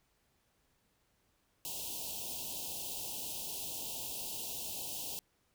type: band-stop noise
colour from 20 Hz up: white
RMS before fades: -41 dBFS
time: 1.65-5.19 s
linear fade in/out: 0 ms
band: 970 to 2600 Hz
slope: 96 dB/octave
effects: pink hiss -75 dBFS RMS until 5.54 s